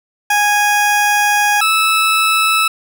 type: tone pair in turn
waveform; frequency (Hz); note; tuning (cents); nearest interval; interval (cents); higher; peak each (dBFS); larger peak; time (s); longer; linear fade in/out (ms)
20% pulse; 827 / 1308.6; G#5 / E6; -8 / -13; minor sixth; 795; second; -6; neither; 0.3-1.61 / 1.61-2.68; first; 5
effects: none